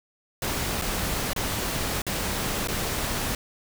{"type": "noise with dropouts", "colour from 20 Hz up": "pink", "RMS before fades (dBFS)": -28, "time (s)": [0.42, 3.35], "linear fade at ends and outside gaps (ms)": 2, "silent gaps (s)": [[0.815, 0.82], [1.333, 1.362], [2.019, 2.066], [2.674, 2.684]], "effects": []}